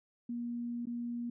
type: tone with dropouts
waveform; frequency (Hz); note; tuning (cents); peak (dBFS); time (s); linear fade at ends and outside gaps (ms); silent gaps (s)
sine; 238.2; A#3; +38; -35; 0.29-1.3; 5; 0.856-0.869
effects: none